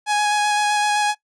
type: tone with vibrato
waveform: sawtooth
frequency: 834 Hz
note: G#5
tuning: 7 cents sharp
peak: -13 dBFS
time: 0.06-1.15 s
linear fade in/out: 50 ms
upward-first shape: square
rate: 7.8 Hz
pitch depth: 10 cents each way
effects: noise-tail reverb RT60 0.1 s tail -19 dB re dry + resampled to 22050 Hz